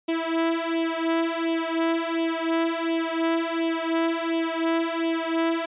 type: tone with flanger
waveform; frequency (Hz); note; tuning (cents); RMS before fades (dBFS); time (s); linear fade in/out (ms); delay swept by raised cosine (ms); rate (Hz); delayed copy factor
sawtooth; 329.6; E4; 0; -25; 0.08-5.66; 10; 0.31 to 3.11; 1.4; +0.85
effects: resampled to 8000 Hz